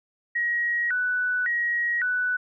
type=tone with vibrato; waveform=sine; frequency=1680 Hz; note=G#6; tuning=19 cents sharp; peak=-22 dBFS; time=0.35-2.37 s; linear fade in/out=10 ms; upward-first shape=square; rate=0.9 Hz; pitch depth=210 cents each way; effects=none